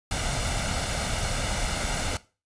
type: noise with comb filter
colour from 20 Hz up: pink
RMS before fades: -28 dBFS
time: 0.11-2.17 s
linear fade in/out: 2 ms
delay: 1.4 ms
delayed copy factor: +0.55
effects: noise-tail reverb RT60 0.3 s tail -17 dB re dry + resampled to 22050 Hz